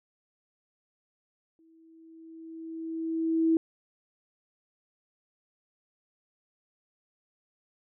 sine tone with exponential growth, 325.2 Hz, E4, 23 cents flat, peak -19 dBFS, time 1.59-3.57 s, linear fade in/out 1 ms, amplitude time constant 430 ms, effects none

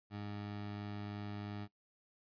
20% pulse tone, 103 Hz, G#2, 14 cents flat, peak -37 dBFS, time 0.1-1.68 s, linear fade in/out 50 ms, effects noise-tail reverb RT60 0.1 s tail -19 dB re dry + resampled to 11025 Hz

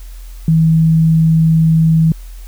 sine tone, 161.4 Hz, E3, 36 cents flat, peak -7 dBFS, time 0.48-2.12 s, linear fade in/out 2 ms, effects added 42 Hz sine -28 dBFS peak until 2.47 s + white hiss -45 dBFS RMS until 2.47 s

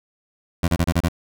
20% pulse tone bursts, 85.4 Hz, F2, 38 cents flat, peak -11 dBFS, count 6, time 0.63-1.085 s, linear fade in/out 5 ms, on 50 ms, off 31 ms, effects none

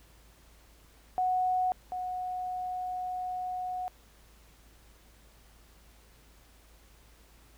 sine tone pair in turn, 737 / 732.8 Hz, F#5 / F#5, -7 / -17 cents, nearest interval unison, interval 10 cents, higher first, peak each -25 / -32 dBFS, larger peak first, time 1.18-1.72 / 1.92-3.88 s, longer second, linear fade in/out 0 ms, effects added 54 Hz sine -58 dBFS peak until 7.57 s + pink hiss -61 dBFS RMS until 7.57 s

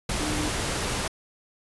sine tone in noise, 302.2 Hz, D4, 50 cents sharp, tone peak -31 dBFS, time 0.2-0.49 s, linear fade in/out 5 ms, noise pink, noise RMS -28 dBFS, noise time 0.09-1.08 s, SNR -6 dB, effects resampled to 24000 Hz

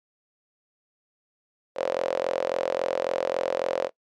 sawtooth tone with high-pass filter, 43.65 Hz, F1, in tune, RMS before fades -27 dBFS, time 1.75-3.9 s, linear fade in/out 50 ms, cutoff 540 Hz, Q 8.1, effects noise-tail reverb RT60 0.1 s tail -19 dB re dry + low-pass 5000 Hz 12 dB/octave

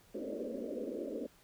white band-pass noise, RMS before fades -40 dBFS, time 0.14-1.27 s, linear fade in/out 10 ms, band 210 to 590 Hz, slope 96 dB/octave, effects pink hiss -64 dBFS RMS until 1.43 s

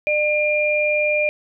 sine tone pair together, 600 / 2400 Hz, D5 / D7, +37 / +37 cents, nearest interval 2 octaves, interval 2400 cents, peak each -19 dBFS, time 0.07-1.29 s, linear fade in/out 0 ms, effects none

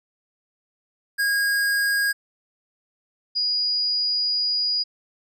square / sine tone pair in turn, 1634 / 4896 Hz, G#6 / D#8, -29 / -29 cents, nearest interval octave + perfect fifth, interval 1900 cents, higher second, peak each -20 / -20 dBFS, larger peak neither, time 1.18-2.13 / 3.35-4.84 s, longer second, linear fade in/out 20 ms, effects none

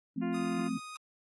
sine chord, F major, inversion none, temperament equal, 174.61 / 220 / 261.6 Hz, F3 / A3 / C4, 0 / 0 / 0 cents, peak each -38 / -35 / -34 dBFS, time 0.16-0.78 s, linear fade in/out 10 ms
harmonic tone, 349.2 Hz, F4, in tune, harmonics 1 / 2 / 3 / 4 / 5 / 6 / 7 / 8, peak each -37 / -43 / -47 / -49 / -51 / -53 / -54 / -55 dBFS, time 0.21-0.69 s, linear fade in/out 20 ms
sawtooth tone, 1244.5 Hz, D#6, in tune, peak -39 dBFS, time 0.34-0.97 s, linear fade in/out 5 ms
effects AAC 32 kbps

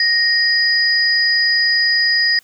sine tone pair together, 1864.7 / 4935 Hz, A#6 / D#8, 0 / -15 cents, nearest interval octave + perfect fourth, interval 1685 cents, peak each -15 dBFS, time 0-2.39 s, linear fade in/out 2 ms, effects white hiss -53 dBFS RMS until 2.43 s

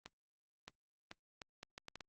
accelerating click train, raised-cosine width 0.2 ms, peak -30 dBFS, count 9, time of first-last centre 0.06-2.008 s, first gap 620 ms, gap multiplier 0.7, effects Opus 24 kbps

